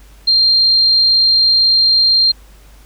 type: tone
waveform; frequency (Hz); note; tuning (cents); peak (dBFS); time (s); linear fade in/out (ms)
sine; 4186; C8; 0; -8; 0.27-2.32; 10
effects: added 50 Hz sine -40 dBFS peak until 2.85 s + pink hiss -48 dBFS RMS until 2.85 s